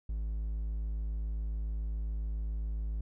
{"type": "tone", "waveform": "triangle", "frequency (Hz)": 53.6, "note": "A1", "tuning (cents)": -45, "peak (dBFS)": -30, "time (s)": [0.09, 3.01], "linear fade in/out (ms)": 5, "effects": []}